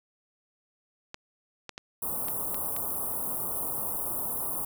clicks, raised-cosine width 0.2 ms, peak -21 dBFS, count 6, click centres 1.144 / 1.693 / 1.779 / 2.284 / 2.545 / 2.765 s
white band-stop noise, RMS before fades -32 dBFS, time 2.02-4.65 s, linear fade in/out 5 ms, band 1200 to 9600 Hz, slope 48 dB/octave
effects none

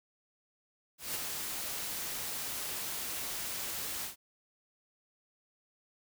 white noise with ADSR envelope, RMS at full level -35 dBFS, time 0.98-4.16 s, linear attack 170 ms, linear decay 18 ms, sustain -3 dB, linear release 120 ms, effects none

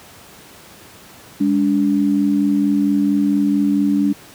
sine tone pair together, 203.6 / 288 Hz, G#3 / D4, -34 / -34 cents, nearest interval tritone, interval 600 cents, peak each -17 / -15 dBFS, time 1.4-4.13 s, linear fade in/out 10 ms, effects pink hiss -42 dBFS RMS until 4.34 s + high-pass 100 Hz 12 dB/octave

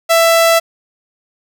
sawtooth tone, 664 Hz, E5, 12 cents sharp, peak -4 dBFS, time 0.09-0.6 s, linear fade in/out 20 ms, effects none

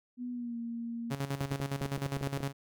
sine tone with pitch glide, 246.1 to 233.1 Hz, B3 to A#3, -6 to 0 cents, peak -35 dBFS, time 0.17-1.15 s, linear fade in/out 50 ms, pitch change -94 cents, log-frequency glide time 0.31-0.57 s
sawtooth tone with tremolo, 138.59 Hz, C#3, in tune, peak -27 dBFS, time 1.1-2.53 s, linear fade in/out 20 ms, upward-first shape square, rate 9.8 Hz, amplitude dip 70%
clicks, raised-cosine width 2 ms, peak -26 dBFS, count 12, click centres 1.412 / 1.521 / 1.601 / 1.812 / 1.856 / 1.977 / 2.061 / 2.168 / 2.212 / 2.272 / 2.375 / 2.405 s
effects none

